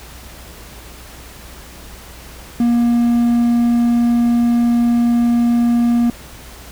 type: tone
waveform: triangle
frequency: 237.2 Hz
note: A#3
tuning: 30 cents sharp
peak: -9 dBFS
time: 2.6-6.1 s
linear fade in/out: 2 ms
effects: added 60 Hz sine -39 dBFS peak until 6.71 s + pink hiss -38 dBFS RMS until 6.71 s